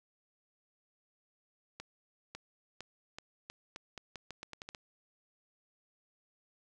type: accelerating click train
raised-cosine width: 0.2 ms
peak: -26 dBFS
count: 14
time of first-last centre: 1.8-4.748 s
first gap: 550 ms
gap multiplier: 0.83
effects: none